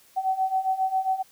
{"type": "beating tone pair", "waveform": "sine", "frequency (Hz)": [755, 762.4], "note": ["F#5", "G5"], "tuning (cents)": [35, -48], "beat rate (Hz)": 7.4, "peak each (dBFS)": [-27, -24], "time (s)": [0.16, 1.23], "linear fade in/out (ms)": 20, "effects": ["white hiss -57 dBFS RMS until 1.31 s"]}